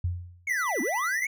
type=tone with exponential decay; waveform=sine; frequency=88.1 Hz; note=F2; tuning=16 cents sharp; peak=-22 dBFS; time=0.04-0.5 s; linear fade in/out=5 ms; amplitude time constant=100 ms
type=linear two-way sweep; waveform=triangle; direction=down then up; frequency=2254 to 223.5 to 2254 Hz; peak=-25 dBFS; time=0.47-1.27 s; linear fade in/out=5 ms; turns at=0.81 s
type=tone with tremolo; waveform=square; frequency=1975.5 Hz; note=B6; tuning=in tune; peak=-29 dBFS; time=0.49-1.26 s; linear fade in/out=10 ms; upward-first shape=triangle; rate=11 Hz; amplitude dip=30%
effects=none